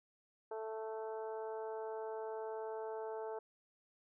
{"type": "harmonic tone", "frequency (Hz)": 220.2, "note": "A3", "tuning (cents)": 2, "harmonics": [2, 3, 4, 5, 6, 7], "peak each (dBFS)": [-42, -48, -47, -60, -58, -61], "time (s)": [0.51, 3.39], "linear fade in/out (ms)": 5, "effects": []}